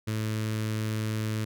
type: tone with notch filter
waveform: sawtooth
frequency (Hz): 109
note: A2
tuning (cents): -16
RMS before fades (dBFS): -30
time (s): 0.07-1.45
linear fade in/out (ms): 10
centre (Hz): 770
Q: 1.1
effects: none